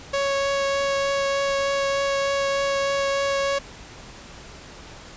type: tone with vibrato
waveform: sawtooth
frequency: 554.4 Hz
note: C#5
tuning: in tune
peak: -17 dBFS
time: 0.13-3.59 s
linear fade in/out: 10 ms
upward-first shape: triangle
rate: 3.3 Hz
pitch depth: 8 cents each way
effects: pink hiss -42 dBFS RMS until 5.16 s + resampled to 16000 Hz